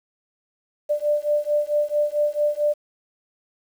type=beating tone pair; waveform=sine; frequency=590 / 594.5 Hz; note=D5 / D5; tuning=+8 / +21 cents; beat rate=4.5 Hz; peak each=-22 dBFS; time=0.89-2.74 s; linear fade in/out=20 ms; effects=8-bit